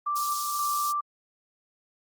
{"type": "tone", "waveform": "sine", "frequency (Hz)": 1174.7, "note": "D6", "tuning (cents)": 0, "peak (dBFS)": -25, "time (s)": [0.06, 1.01], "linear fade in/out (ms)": 10}
{"type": "high-pass noise", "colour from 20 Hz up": "pink", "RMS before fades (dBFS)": -35, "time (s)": [0.15, 0.93], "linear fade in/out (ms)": 20, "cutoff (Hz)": 4700, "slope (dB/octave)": 24}
{"effects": ["Opus 32 kbps"]}